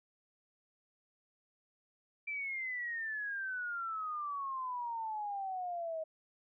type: exponential sweep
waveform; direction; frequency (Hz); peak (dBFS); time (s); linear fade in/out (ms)
sine; down; 2349 to 629; -36; 2.27-6.04; 10
effects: none